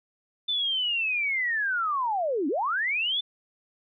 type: linear two-way sweep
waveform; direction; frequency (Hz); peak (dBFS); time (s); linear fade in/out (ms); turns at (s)
sine; down then up; 3554 to 259.6 to 3554; -24; 0.48-3.21; 10; 2.48
effects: none